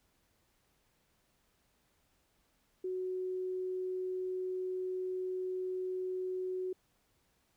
sine tone, 370 Hz, F#4, in tune, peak -34 dBFS, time 2.84-6.73 s, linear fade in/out 5 ms, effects pink hiss -74 dBFS RMS until 7.56 s

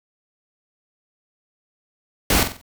pink noise with echo, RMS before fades -17 dBFS, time 2.3-2.43 s, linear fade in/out 2 ms, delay 46 ms, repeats 4, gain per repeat -8 dB, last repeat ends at 2.614 s, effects none

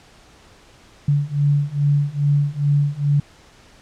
sine beating tone pair, 142.9 / 145.3 Hz, D3 / D3, -47 / -18 cents, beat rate 2.4 Hz, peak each -19 / -18 dBFS, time 1.08-3.2 s, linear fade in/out 5 ms, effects pink hiss -49 dBFS RMS until 3.81 s + low-pass 7000 Hz 12 dB/octave

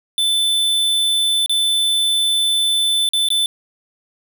square tone with dropouts, 3520 Hz, A7, in tune, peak -15 dBFS, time 0.18-3.46 s, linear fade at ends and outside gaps 1 ms, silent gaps 1.461-1.495 / 3.09-3.134 / 3.287-3.303 s, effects none

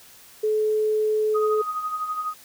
sine tone, 430 Hz, A4, 40 cents flat, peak -19 dBFS, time 0.43-1.62 s, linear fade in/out 10 ms
sine tone with tremolo, 1249 Hz, D#6, 6 cents sharp, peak -23 dBFS, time 1.34-2.34 s, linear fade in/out 20 ms, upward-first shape sine, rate 12 Hz, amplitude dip 55%
effects white hiss -49 dBFS RMS until 2.44 s

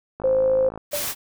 click train, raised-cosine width 1 ms, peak -20 dBFS, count 32, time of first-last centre 0.2-0.776 s, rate 53.8 Hz
sine tone, 523.3 Hz, C5, in tune, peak -16 dBFS, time 0.24-0.69 s, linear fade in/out 2 ms
white noise, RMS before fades -27 dBFS, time 0.91-1.15 s, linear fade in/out 50 ms
sine tone with exponential decay, 586 Hz, D5, 4 cents flat, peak -21 dBFS, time 0.93-1.11 s, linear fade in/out 5 ms, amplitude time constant 39 ms
effects none

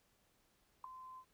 sine tone with ADSR envelope, 1033 Hz, C6, 22 cents flat, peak -37 dBFS, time 0.84-1.25 s, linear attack 4 ms, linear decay 3 ms, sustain -13 dB, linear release 69 ms, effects pink hiss -75 dBFS RMS until 1.33 s

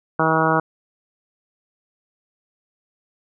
harmonic tone, 160 Hz, D#3, 49 cents sharp, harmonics 1 / 2 / 3 / 4 / 5 / 6 / 7 / 8 / 9, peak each -24 / -24 / -24 / -24 / -24 / -24 / -24 / -24 / -24 dBFS, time 0.19-0.6 s, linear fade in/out 5 ms, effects none

